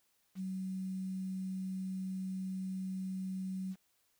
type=tone with quantisation; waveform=sine; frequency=188.4 Hz; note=F#3; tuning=32 cents sharp; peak=-36 dBFS; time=0.35-3.76 s; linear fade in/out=50 ms; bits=10; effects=white hiss -75 dBFS RMS until 4.19 s